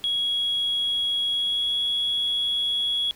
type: tone with pitch glide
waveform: triangle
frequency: 3322 to 3347 Hz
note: G#7 to G#7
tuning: 0 to +13 cents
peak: -19 dBFS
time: 0.04-3.11 s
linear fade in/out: 0 ms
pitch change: +13 cents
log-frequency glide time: 1.29-1.77 s
effects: tanh soft clip ceiling -19 dBFS + pink hiss -51 dBFS RMS until 3.15 s